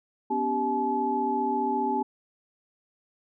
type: tone cluster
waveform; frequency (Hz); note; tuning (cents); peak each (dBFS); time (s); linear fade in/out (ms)
sine; 248.7 / 283.6 / 391.8 / 859; B3 / C#4 / G4 / A5; +12 / +40 / -1 / -42; -31 / -33 / -31 / -26; 0.3-2.03; 10
effects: none